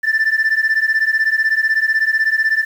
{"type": "beating tone pair", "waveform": "sine", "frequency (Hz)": [1760, 1776], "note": ["A6", "A6"], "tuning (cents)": [0, 16], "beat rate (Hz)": 16, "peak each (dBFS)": -14, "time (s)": [0.03, 2.65], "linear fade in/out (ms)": 20, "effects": ["tanh soft clip ceiling -10 dBFS", "7-bit"]}